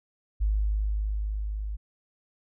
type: tone with level ramp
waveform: sine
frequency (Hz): 51.91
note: G#1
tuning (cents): 0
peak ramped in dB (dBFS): -21 to -30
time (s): 0.4-1.77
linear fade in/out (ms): 20
effects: none